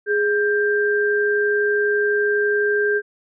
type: tone pair together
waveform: sine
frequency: 414.9 / 1583 Hz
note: G#4 / G6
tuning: -2 / +17 cents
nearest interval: octave + major seventh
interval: 2319 cents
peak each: -18 / -20 dBFS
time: 0.06-3.02 s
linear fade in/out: 50 ms
effects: none